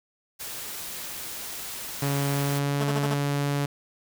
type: noise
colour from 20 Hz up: white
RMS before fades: -36 dBFS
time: 0.39-2.6 s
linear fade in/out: 20 ms
type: tone with pitch glide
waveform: sawtooth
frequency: 140.5 to 142.63 Hz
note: C#3 to C#3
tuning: +24 to +50 cents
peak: -20 dBFS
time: 2.02-3.66 s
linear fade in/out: 5 ms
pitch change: +26 cents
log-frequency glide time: 2.24-2.92 s
type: tone bursts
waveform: 10% pulse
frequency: 217.8 Hz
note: A3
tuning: 17 cents flat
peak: -20 dBFS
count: 5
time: 2.8-3.144 s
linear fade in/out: 10 ms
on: 44 ms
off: 31 ms
effects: none